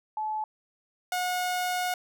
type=tone pair in turn; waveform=sine / sawtooth; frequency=862 / 724.9 Hz; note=A5 / F#5; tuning=-36 / -36 cents; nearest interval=minor third; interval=300 cents; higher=first; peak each=-28 / -23 dBFS; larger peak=second; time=0.17-0.44 / 1.12-1.94 s; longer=second; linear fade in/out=2 ms; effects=none